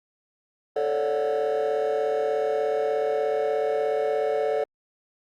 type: chord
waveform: triangle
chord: D major seventh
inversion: second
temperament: just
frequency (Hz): 440.5 / 550.6 / 587.3 / 734.2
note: A4 / C#5 / D5 / F#5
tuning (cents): +2 / -12 / 0 / -14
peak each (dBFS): -22 / -26 / -25 / -28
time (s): 0.76-4.64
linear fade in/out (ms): 5
effects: tanh soft clip ceiling -16 dBFS + Opus 48 kbps